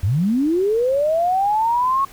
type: linear sweep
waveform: sine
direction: up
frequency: 81.9 to 1108 Hz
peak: -15 dBFS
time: 0.03-2.05 s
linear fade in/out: 5 ms
effects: pink hiss -44 dBFS RMS until 2.12 s